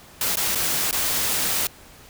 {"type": "noise with dropouts", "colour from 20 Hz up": "white", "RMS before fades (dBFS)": -23, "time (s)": [0.21, 1.67], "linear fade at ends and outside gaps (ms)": 2, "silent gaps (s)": [[0.357, 0.37], [0.55, 0.555], [0.911, 0.927]], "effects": ["pink hiss -47 dBFS RMS until 2.09 s"]}